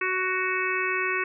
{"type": "harmonic tone", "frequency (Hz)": 371.9, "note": "F#4", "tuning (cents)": 9, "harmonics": [1, 3, 4, 5, 6, 7], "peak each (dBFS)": [-31, -31, -31, -31, -31, -31], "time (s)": [0.01, 1.24], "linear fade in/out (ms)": 5, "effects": []}